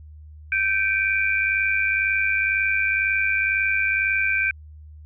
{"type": "tone cluster", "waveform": "sine", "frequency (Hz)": [1554, 2316, 2418], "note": ["G6", "D7", "D7"], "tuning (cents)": [-16, -25, 50], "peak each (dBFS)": [-23, -23, -24], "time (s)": [0.52, 4.51], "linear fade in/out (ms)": 2, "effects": ["added 76 Hz sine -40 dBFS peak until 5.05 s"]}